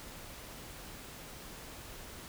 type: silence
effects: pink hiss -48 dBFS RMS until 2.28 s